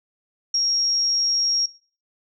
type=tone; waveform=sine; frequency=5588 Hz; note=F8; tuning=in tune; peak=-18 dBFS; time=0.54-1.66 s; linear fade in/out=5 ms; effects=noise-tail reverb RT60 0.4 s tail -20 dB re dry